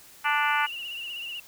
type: harmonic tone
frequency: 293.7 Hz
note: D4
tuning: in tune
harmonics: 3 / 4 / 5 / 6 / 7 / 8 / 9 / 10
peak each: -27 / -29 / -27 / -33 / -32 / -32 / -34 / -36 dBFS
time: 0.24-0.67 s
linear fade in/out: 20 ms
type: tone with vibrato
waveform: sine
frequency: 2815 Hz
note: F7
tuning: 13 cents sharp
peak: -33 dBFS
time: 0.66-1.4 s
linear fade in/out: 5 ms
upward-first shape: triangle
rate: 16 Hz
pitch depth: 79 cents each way
effects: white hiss -51 dBFS RMS until 1.47 s